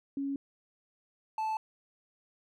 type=tone pair in turn; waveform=sine / triangle; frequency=277.2 / 875.2 Hz; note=C#4 / A5; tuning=0 / -9 cents; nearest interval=octave + minor sixth; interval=1991 cents; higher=second; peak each=-31 / -28 dBFS; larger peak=second; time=0.17-0.36 / 1.38-1.57 s; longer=neither; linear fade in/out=2 ms; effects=none